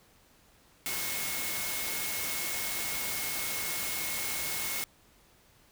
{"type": "tone in noise", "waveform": "sine", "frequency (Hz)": 2174, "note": "C#7", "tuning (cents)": -34, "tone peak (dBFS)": -40, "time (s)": [0.86, 4.84], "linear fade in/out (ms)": 0, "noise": "white", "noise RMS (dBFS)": -34, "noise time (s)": [0.86, 4.84], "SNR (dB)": -9, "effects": ["pink hiss -62 dBFS RMS until 5.71 s"]}